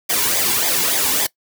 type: noise with flanger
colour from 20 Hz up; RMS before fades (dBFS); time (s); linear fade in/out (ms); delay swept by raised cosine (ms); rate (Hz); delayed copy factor
white; -18; 0.09-1.27; 10; 0.7 to 1.63; 3.5; -0.65
effects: noise-tail reverb RT60 0.1 s tail -21 dB re dry